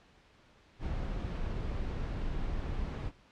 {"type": "noise", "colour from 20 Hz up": "brown", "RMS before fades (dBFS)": -35, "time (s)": [0.79, 3.12], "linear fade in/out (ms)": 50, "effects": ["pink hiss -62 dBFS RMS until 3.31 s", "low-pass 4000 Hz 12 dB/octave"]}